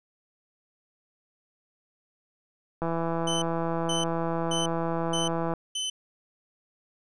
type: click train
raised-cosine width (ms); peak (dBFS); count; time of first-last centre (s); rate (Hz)
1; -16; 452; 2.82-5.537; 166
type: tone bursts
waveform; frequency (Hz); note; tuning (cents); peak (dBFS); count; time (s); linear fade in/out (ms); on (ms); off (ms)
sawtooth; 3037; F#7; +44; -25; 5; 3.27-5.9; 5; 150; 470
effects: resampled to 22050 Hz